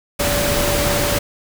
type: tone in noise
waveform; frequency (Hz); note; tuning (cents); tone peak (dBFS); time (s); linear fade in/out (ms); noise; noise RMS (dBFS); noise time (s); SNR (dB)
sine; 578; D5; -28; -21; 0.19-1.19; 10; pink; -19; 0.19-1.19; -5
effects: none